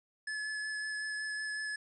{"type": "tone with vibrato", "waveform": "square", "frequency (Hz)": 1716, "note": "A6", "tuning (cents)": -44, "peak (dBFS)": -36, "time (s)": [0.27, 1.76], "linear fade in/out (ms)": 5, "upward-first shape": "sine", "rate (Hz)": 5.4, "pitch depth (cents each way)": 11, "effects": ["resampled to 22050 Hz", "11-bit"]}